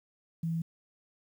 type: tone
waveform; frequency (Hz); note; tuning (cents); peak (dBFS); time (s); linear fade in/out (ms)
sine; 164.81; E3; 0; -29; 0.43-0.62; 5
effects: 10-bit